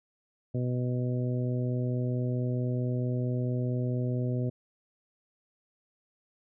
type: harmonic tone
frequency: 124.5 Hz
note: B2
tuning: 14 cents sharp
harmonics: 1 / 2 / 3 / 4 / 5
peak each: -28 / -34 / -38 / -40 / -42 dBFS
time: 0.54-4.5 s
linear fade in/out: 10 ms
effects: none